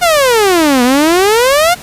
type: exponential two-way sweep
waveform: sawtooth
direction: down then up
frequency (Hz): 731 to 239 to 731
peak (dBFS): -3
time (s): 0.01-1.75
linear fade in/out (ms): 20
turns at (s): 0.83
effects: pink hiss -31 dBFS RMS until 1.82 s + resampled to 32000 Hz